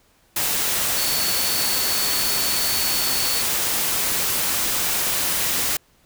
sine tone in noise, 4445 Hz, C#8, 4 cents sharp, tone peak -26 dBFS, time 0.97-3.42 s, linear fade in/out 5 ms, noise white, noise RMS -22 dBFS, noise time 0.36-5.77 s, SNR -7 dB, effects pink hiss -59 dBFS RMS until 6.05 s

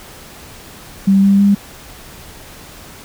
sine tone with pitch steps, 195.1 / 197.94 / 200.8 Hz, G3 / G3 / G3, -8 / +17 / +42 cents, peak -7 dBFS, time 1.07-1.55 s, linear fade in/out 10 ms, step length 160 ms, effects pink hiss -37 dBFS RMS until 3.04 s

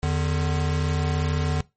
square tone pair together, 82.9 / 149.6 Hz, E2 / D3, +10 / +32 cents, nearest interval minor seventh, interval 1022 cents, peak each -25 dBFS, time 0.03-1.61 s, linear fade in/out 0 ms, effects noise-tail reverb RT60 0.2 s tail -19 dB re dry + MP3 32 kbps

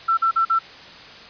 sine tone bursts, 1340 Hz, E6, 28 cents sharp, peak -15 dBFS, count 4, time 0.08-0.591 s, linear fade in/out 10 ms, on 94 ms, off 45 ms, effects white hiss -41 dBFS RMS until 1.29 s + resampled to 11025 Hz

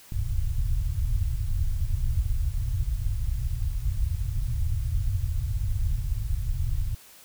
pink low-pass noise, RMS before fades -26 dBFS, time 0.12-6.95 s, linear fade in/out 2 ms, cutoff 120 Hz, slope 48 dB/octave, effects white hiss -51 dBFS RMS until 7.24 s

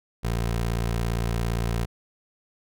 20% pulse tone, 57.5 Hz, A#1, 23 cents flat, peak -19 dBFS, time 0.23-1.86 s, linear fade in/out 20 ms, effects none

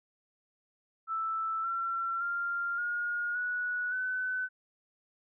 sine tone with pitch steps, 1321 / 1356.6 / 1393.1 / 1430.6 / 1469.1 / 1508.7 Hz, E6 / E6 / F6 / F6 / F#6 / F#6, +3 / +49 / -5 / +41 / -13 / +33 cents, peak -30 dBFS, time 1.07-4.49 s, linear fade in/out 50 ms, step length 570 ms, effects none

